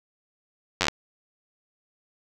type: slowing click train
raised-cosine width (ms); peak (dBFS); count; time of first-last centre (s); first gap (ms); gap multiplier
0.2; -4; 7; 0.81-0.883; 10; 1.08
effects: none